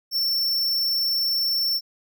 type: tone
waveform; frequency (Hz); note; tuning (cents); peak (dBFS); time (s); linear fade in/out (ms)
square; 5410; E8; +44; -21; 0.11-1.81; 50
effects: none